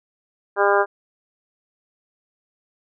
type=harmonic tone; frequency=201.1 Hz; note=G3; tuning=44 cents sharp; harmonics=2 / 3 / 4 / 5 / 6 / 7 / 8; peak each=-19 / -21 / -22 / -23 / -24 / -24 / -25 dBFS; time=0.56-0.86 s; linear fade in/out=50 ms; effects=none